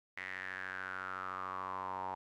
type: tone with band-pass filter sweep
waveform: sawtooth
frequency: 93.7 Hz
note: F#2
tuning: 22 cents sharp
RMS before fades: -42 dBFS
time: 0.17-2.15 s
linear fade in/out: 5 ms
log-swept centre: 2000 to 890 Hz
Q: 6.9
effects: none